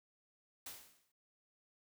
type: noise with exponential decay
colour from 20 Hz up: white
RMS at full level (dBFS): -45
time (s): 0.66-1.12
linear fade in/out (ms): 5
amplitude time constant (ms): 100
effects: none